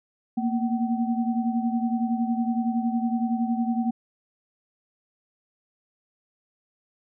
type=tone cluster; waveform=sine; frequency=229.7 / 240.5 / 759 Hz; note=A#3 / B3 / F#5; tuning=-25 / -46 / +44 cents; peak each=-24 / -28 / -32 dBFS; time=0.37-3.91 s; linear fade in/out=10 ms; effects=none